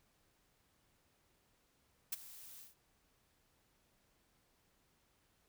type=noise with ADSR envelope; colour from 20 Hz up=blue; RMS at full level=-36 dBFS; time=2.12-2.75 s; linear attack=9 ms; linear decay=21 ms; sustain=-18 dB; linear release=150 ms; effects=pink hiss -75 dBFS RMS until 5.48 s